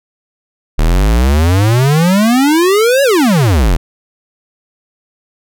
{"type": "exponential two-way sweep", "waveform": "square", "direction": "up then down", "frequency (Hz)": [36.8, 572, 36.8], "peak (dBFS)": -8, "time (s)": [0.78, 3.77], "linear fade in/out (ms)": 10, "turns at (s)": 3.03, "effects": []}